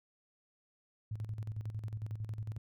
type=tone with tremolo; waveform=sine; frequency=107.7 Hz; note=A2; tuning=37 cents flat; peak=-35 dBFS; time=1.11-2.58 s; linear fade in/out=5 ms; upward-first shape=square; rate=11 Hz; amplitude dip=65%; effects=none